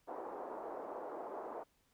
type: band-pass noise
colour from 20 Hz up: pink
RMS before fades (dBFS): -45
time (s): 0.07-1.64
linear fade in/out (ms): 20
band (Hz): 370 to 1000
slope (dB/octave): 24
effects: pink hiss -75 dBFS RMS until 1.93 s